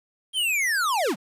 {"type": "linear sweep", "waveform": "square", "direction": "down", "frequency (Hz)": [3211, 146.83], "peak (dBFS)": -22, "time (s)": [0.33, 1.16], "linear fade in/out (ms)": 50, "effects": ["resampled to 32000 Hz", "9-bit"]}